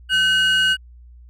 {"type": "tone pair together", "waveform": "triangle", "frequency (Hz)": [1526.1, 2883], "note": ["G6", "F#7"], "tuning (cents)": [-47, -46], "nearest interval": "major seventh", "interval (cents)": 1101, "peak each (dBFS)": -14, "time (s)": [0.09, 0.77], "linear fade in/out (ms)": 50, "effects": ["tanh soft clip ceiling -10 dBFS", "added 60 Hz sine -41 dBFS peak until 1.29 s"]}